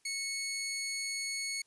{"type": "tone", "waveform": "15% pulse", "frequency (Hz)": 2201, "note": "C#7", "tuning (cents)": -13, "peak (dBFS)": -28, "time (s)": [0.05, 1.62], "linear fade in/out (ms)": 5, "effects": ["white hiss -71 dBFS RMS until 1.66 s", "resampled to 24000 Hz"]}